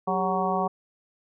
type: harmonic tone with a mistuned harmonic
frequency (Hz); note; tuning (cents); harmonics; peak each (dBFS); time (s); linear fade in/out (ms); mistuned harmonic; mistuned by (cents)
186.3; F#3; +12; 1 / 2 / 3 / 4 / 5 / 6; -30 / -31 / -32 / -27 / -31 / -30; 0.07-0.68; 10; 2; +110
effects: none